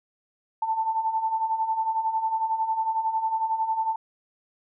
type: beating tone pair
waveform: sine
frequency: 880 / 891 Hz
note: A5 / A5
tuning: 0 / +22 cents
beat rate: 11 Hz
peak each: -30 / -24 dBFS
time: 0.62-3.96 s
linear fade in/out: 5 ms
effects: none